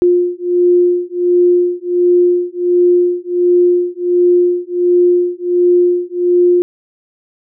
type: beating tone pair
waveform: sine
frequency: 353.5 / 354.9 Hz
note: F4 / F4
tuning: +21 / +28 cents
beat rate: 1.4 Hz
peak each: -12 dBFS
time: 0.02-6.62 s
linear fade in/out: 0 ms
effects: none